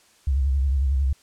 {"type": "tone with vibrato", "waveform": "sine", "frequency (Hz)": 67.9, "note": "C#2", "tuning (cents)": -35, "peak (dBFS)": -18, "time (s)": [0.27, 1.13], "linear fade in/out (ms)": 5, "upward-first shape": "sine", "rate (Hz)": 11, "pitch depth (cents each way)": 100, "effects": ["white hiss -57 dBFS RMS until 1.22 s", "low-pass 9000 Hz 12 dB/octave"]}